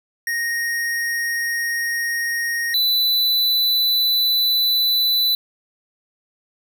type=tone pair in turn; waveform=square; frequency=1864.7 / 3988 Hz; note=A#6 / B7; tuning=0 / +16 cents; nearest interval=octave + minor second; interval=1316 cents; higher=second; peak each=-21 / -16 dBFS; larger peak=second; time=0.27-2.74 / 2.74-5.35 s; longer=second; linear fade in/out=2 ms; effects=none